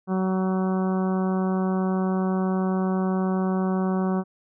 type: harmonic tone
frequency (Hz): 187.7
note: F#3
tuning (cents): +25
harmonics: 1 / 2 / 3 / 4 / 5 / 6 / 7 / 8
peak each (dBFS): -22 / -29 / -35 / -34 / -38 / -37 / -42 / -44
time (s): 0.07-4.24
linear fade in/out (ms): 50
effects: none